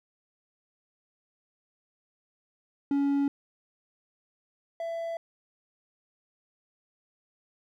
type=tone pair in turn; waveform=triangle; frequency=281 / 667.1 Hz; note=C#4 / E5; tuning=+24 / +20 cents; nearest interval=octave + minor third; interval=1496 cents; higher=second; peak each=-21 / -29 dBFS; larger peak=first; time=2.91-3.28 / 4.8-5.17 s; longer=neither; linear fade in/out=2 ms; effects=none